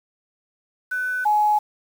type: tone pair in turn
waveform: sine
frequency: 1501 / 842.4 Hz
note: F#6 / G#5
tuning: +24 / +24 cents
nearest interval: minor seventh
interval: 1000 cents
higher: first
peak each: -22 / -15 dBFS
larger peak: second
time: 0.91-1.25 / 1.25-1.59 s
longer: neither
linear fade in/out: 10 ms
effects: 7-bit